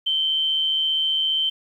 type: tone with amplitude modulation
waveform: sine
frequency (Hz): 3101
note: G7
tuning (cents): -19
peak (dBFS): -17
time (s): 0.06-1.5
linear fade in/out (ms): 10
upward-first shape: sine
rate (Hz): 155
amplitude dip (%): 40
effects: 9-bit